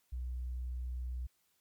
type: tone with tanh clipping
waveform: triangle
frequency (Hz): 62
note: B1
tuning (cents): +7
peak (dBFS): -36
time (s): 0.12-1.27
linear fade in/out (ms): 10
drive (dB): 5
effects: white hiss -75 dBFS RMS until 1.6 s + MP3 96 kbps